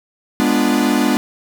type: chord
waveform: 45% pulse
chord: G# diminished seventh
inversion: none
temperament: equal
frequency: 207.7 / 246.9 / 293.7 / 349.2 Hz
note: G#3 / B3 / D4 / F4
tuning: 0 / 0 / 0 / 0 cents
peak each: -20 / -17 / -18 / -23 dBFS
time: 0.4-1.17 s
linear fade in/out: 0 ms
effects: none